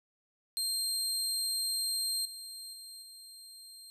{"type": "tone with level steps", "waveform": "25% pulse", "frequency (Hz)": 4186, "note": "C8", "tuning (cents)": 0, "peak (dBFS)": [-26, -38, -41, -44], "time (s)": [0.57, 3.9], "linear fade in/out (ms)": 0, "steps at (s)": [2.25, 2.73, 3.02], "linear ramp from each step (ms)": 5, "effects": []}